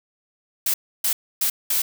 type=noise bursts at uneven times; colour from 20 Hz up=blue; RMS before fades=-21 dBFS; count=4; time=0.66-0.74 / 1.04-1.13 / 1.41-1.5 / 1.7-1.82 s; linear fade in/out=5 ms; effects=none